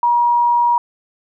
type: tone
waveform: sine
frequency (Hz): 955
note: A#5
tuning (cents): +42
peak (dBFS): -11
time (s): 0.03-0.78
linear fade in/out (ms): 2
effects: none